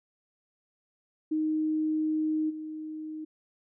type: tone with level steps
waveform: sine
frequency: 311.1 Hz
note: D#4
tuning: in tune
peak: -25 / -35 dBFS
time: 1.31-3.25 s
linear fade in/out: 10 ms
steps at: 2.49 s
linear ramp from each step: 20 ms
effects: none